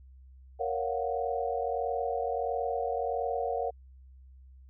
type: chord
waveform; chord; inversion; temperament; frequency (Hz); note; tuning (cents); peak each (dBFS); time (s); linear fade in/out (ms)
sine; Gb major seventh; first; equal; 466.2 / 554.4 / 698.5 / 740; Bb4 / Db5 / F5 / Gb5; 0 / 0 / 0 / 0; -33 / -35 / -35 / -34; 0.59-3.71; 20
effects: added 65 Hz sine -50 dBFS peak until 4.69 s